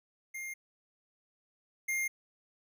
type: tone pair in turn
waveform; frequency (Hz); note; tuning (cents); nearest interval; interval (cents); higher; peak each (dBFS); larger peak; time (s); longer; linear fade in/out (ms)
square; 2118 / 2118; C7 / C7; +21 / +21; unison; 0; neither; -39 / -31; second; 0.34-0.54 / 1.88-2.08; neither; 10
effects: none